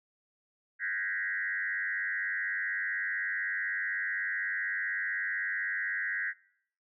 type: tone with frequency modulation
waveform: sine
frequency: 1760 Hz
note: A6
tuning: in tune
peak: -30 dBFS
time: 0.79-6.34 s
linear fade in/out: 50 ms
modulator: 95.9 Hz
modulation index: 2.4
effects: noise-tail reverb RT60 0.6 s tail -20 dB re dry

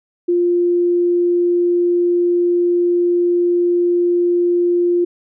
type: tone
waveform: sine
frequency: 350 Hz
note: F4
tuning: 4 cents sharp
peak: -12 dBFS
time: 0.28-5.05 s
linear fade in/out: 10 ms
effects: none

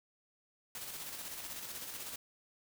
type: noise with tremolo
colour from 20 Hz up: white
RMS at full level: -43 dBFS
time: 0.75-2.16 s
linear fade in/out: 2 ms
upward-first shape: square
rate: 16 Hz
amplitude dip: 35%
effects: none

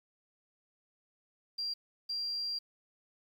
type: tone bursts at uneven times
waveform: sine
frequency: 4751 Hz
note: D8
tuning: 19 cents sharp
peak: -33 dBFS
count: 2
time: 1.58-1.74 / 2.09-2.59 s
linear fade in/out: 10 ms
effects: 10-bit

